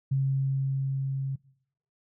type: tone with level ramp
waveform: sine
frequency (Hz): 135.4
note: C#3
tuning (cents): -40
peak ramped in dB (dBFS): -22 to -28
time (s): 0.11-1.36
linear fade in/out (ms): 10
effects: noise-tail reverb RT60 0.7 s tail -22 dB re dry